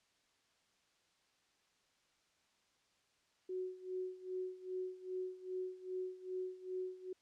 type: tone with tremolo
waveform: sine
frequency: 370 Hz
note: F#4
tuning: in tune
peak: -37 dBFS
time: 3.49-7.13 s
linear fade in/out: 5 ms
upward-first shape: sine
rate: 2.5 Hz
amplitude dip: 85%
effects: white hiss -75 dBFS RMS until 7.21 s + low-pass 6000 Hz 12 dB/octave